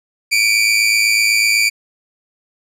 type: tone pair together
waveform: sawtooth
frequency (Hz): 2292 / 2400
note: D7 / D7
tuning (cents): -43 / +37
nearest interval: minor second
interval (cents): 80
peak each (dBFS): -11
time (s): 0.31-1.7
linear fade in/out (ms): 20
effects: low-pass 11000 Hz 12 dB/octave